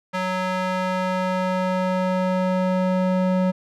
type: tone with band-pass filter sweep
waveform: square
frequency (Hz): 185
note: F#3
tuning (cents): 0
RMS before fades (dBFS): -22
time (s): 0.13-3.52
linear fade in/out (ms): 20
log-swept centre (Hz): 1300 to 410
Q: 0.76
effects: none